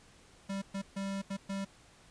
square tone bursts at uneven times, 196 Hz, G3, in tune, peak -35 dBFS, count 5, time 0.49-0.62 / 0.74-0.82 / 0.96-1.22 / 1.3-1.37 / 1.49-1.65 s, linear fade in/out 10 ms, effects pink hiss -60 dBFS RMS until 2.1 s + resampled to 22050 Hz

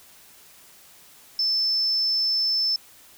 sine tone, 5280 Hz, E8, 2 cents sharp, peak -20 dBFS, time 1.39-2.76 s, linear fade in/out 2 ms, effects white hiss -51 dBFS RMS until 3.17 s

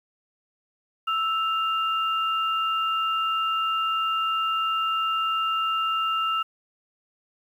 sine tone pair together, 1318.5 / 2800 Hz, E6 / F7, 0 / +4 cents, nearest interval octave + minor second, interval 1304 cents, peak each -23 / -29 dBFS, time 1.07-6.43 s, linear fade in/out 10 ms, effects 9-bit

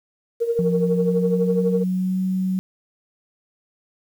sine tone with tremolo, 466.2 Hz, A#4, in tune, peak -15 dBFS, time 0.4-1.84 s, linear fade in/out 20 ms, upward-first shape triangle, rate 12 Hz, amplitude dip 80%
sine tone with pitch glide, 174.61 to 187.14 Hz, F3 to F#3, 0 to +20 cents, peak -19 dBFS, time 0.59-2.59 s, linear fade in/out 0 ms, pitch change +120 cents, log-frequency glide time 0.7-2.21 s
effects tanh soft clip ceiling -7 dBFS + 8-bit

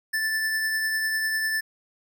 square tone with tremolo, 1760 Hz, A6, in tune, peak -23 dBFS, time 0.13-1.61 s, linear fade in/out 10 ms, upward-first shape triangle, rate 10 Hz, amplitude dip 30%, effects none

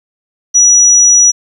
sine tone, 5850 Hz, F#8, 21 cents flat, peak -3 dBFS, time 0.54-1.32 s, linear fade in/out 20 ms, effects 7-bit

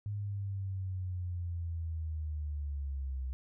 sine linear sweep, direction down, 103.83 to 63.9 Hz, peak -34 dBFS, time 0.06-3.33 s, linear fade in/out 0 ms, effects none

